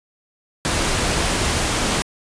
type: noise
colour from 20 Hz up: pink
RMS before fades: -20 dBFS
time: 0.65-2.02 s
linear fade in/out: 0 ms
effects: resampled to 22050 Hz